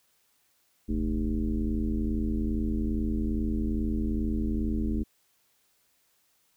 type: tone with frequency modulation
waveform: sine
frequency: 138.59 Hz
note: C#3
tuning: in tune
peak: -25 dBFS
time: 0.88-5.04 s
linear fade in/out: 20 ms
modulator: 82.4 Hz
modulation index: 2.2
effects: white hiss -69 dBFS RMS until 6.56 s